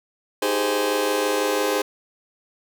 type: chord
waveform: sawtooth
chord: Ab major seventh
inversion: second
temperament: just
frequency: 311.5 / 389.3 / 415.3 / 519.1 Hz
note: Eb4 / G4 / Ab4 / C5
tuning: +2 / -12 / 0 / -14 cents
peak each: -24 / -25 / -20 / -20 dBFS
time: 0.42-1.82 s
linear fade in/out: 5 ms
effects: none